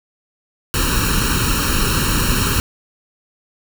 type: noise with comb filter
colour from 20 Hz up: pink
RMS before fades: -17 dBFS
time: 0.74-2.6 s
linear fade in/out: 0 ms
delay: 0.72 ms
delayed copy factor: +1
effects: none